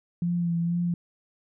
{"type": "tone with vibrato", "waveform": "sine", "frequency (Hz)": 171.4, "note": "F3", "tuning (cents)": -32, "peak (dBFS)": -23, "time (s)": [0.22, 0.94], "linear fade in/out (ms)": 2, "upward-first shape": "sine", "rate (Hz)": 2.1, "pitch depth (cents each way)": 29, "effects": []}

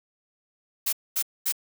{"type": "noise bursts", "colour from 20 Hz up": "blue", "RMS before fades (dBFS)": -25, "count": 3, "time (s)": [0.86, 1.524], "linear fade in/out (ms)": 10, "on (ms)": 68, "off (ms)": 230, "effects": []}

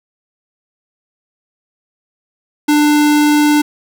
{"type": "tone", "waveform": "square", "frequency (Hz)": 297, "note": "D4", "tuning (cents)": 20, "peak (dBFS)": -9, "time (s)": [2.68, 3.62], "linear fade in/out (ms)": 10, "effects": []}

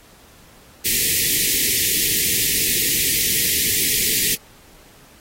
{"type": "band-stop noise", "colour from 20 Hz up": "white", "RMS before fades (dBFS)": -19, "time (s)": [0.84, 4.36], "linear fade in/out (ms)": 20, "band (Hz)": [470, 1800], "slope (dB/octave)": 96, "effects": ["pink hiss -49 dBFS RMS until 5.2 s", "AAC 48 kbps"]}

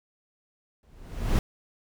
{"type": "noise with exponential growth", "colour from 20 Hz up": "brown", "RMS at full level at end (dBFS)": -19, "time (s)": [0.83, 1.39], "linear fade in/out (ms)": 1, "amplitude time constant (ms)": 120, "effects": []}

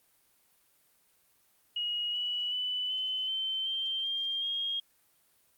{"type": "tone with pitch steps", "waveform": "sine", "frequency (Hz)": [2891, 2940, 2989, 3040, 3091, 3144, 3197, 3251], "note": ["F#7", "F#7", "F#7", "F#7", "G7", "G7", "G7", "G#7"], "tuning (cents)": [-41, -12, 17, 46, -25, 4, 33, -38], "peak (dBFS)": -30, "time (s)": [1.76, 4.8], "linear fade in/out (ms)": 5, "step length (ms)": 380, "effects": ["white hiss -68 dBFS RMS until 5.57 s", "Opus 32 kbps"]}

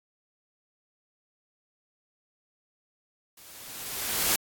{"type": "noise with level ramp", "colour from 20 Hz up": "white", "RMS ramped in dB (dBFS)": [-51, -23], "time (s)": [3.37, 4.36], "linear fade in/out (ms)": 5, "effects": ["AAC 64 kbps"]}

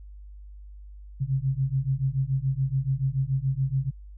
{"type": "beating tone pair", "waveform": "sine", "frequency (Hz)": [130.81, 137.81], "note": ["C3", "C#3"], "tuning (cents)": [0, -10], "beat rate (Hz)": 7, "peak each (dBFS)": -26, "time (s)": [1.2, 3.91], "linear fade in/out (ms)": 20, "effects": ["added 50 Hz sine -41 dBFS peak until 4.17 s"]}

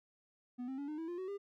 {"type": "tone with pitch steps", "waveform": "triangle", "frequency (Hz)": [246.9, 264.6, 283.6, 304, 325.8, 349.2, 374.2, 401.1], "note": ["B3", "C4", "C#4", "D#4", "E4", "F4", "F#4", "G4"], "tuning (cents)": [0, 20, 40, -40, -20, 0, 20, 40], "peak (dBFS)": -37, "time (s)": [0.58, 1.38], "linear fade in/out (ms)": 20, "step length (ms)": 100, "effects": []}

